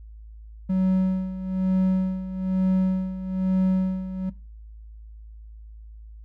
triangle tone with tremolo, 187.4 Hz, F#3, 22 cents sharp, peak -15 dBFS, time 0.69-4.3 s, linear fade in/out 10 ms, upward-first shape sine, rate 1.1 Hz, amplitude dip 75%, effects noise-tail reverb RT60 0.3 s tail -20 dB re dry + added 54 Hz sine -40 dBFS peak until 6.24 s

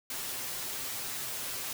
white noise with comb filter, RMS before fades -37 dBFS, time 0.1-1.73 s, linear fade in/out 2 ms, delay 7.7 ms, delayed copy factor +0.8, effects none

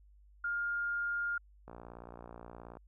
sine tone, 1411 Hz, F6, 17 cents sharp, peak -32 dBFS, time 0.44-1.38 s, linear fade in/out 5 ms
click train, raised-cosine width 1 ms, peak -34 dBFS, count 65, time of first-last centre 1.68-2.77 s, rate 58.7 Hz
effects added 50 Hz sine -58 dBFS peak until 2.87 s

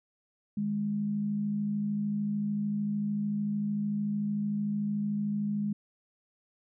sine tone pair together, 152.7 / 206.1 Hz, D#3 / G#3, -32 / -13 cents, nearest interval perfect fourth, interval 519 cents, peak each -39 / -28 dBFS, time 0.57-5.73 s, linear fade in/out 5 ms, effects none

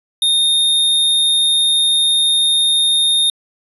square tone, 3674 Hz, A#7, 26 cents flat, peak -12 dBFS, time 0.22-3.3 s, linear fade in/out 2 ms, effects resampled to 32000 Hz

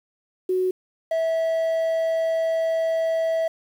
sine / triangle tone pair in turn, 370 / 652.4 Hz, F#4 / E5, 0 / -18 cents, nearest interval minor seventh, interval 982 cents, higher second, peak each -19 / -18 dBFS, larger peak second, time 0.49-0.71 / 1.11-3.48 s, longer second, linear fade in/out 5 ms, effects 8-bit

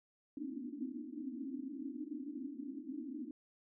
white band-pass noise, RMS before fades -44 dBFS, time 0.37-3.31 s, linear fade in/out 2 ms, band 240 to 310 Hz, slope 96 dB/octave, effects none

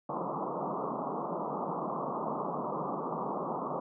white band-pass noise, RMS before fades -35 dBFS, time 0.09-3.8 s, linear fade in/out 5 ms, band 140 to 1200 Hz, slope 96 dB/octave, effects none

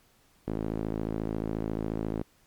sawtooth tone with band-pass filter, 54.2 Hz, A1, 25 cents flat, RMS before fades -32 dBFS, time 0.47-2.23 s, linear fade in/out 10 ms, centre 310 Hz, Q 1.2, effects pink hiss -64 dBFS RMS until 2.46 s + MP3 96 kbps

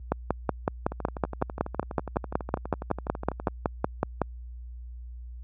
two click trains, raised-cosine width 1 ms, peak -9 / -20 dBFS, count 23 / 32, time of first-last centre 0.12-4.217 / 0.92-3.482 s, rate 5.37 / 12.1 Hz, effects added 60 Hz sine -35 dBFS peak until 5.43 s + high-pass 60 Hz 12 dB/octave

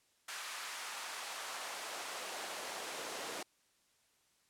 pink noise with high-pass filter sweep, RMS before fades -43 dBFS, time 0.28-3.43 s, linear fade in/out 5 ms, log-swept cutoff 1300 to 410 Hz, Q 1.1, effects white hiss -73 dBFS RMS until 4.49 s + low-pass 10000 Hz 12 dB/octave

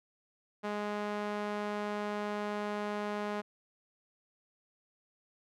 sawtooth tone with band-pass filter, 207.7 Hz, G#3, in tune, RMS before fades -36 dBFS, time 0.63-3.42 s, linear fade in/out 20 ms, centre 860 Hz, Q 0.63, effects none

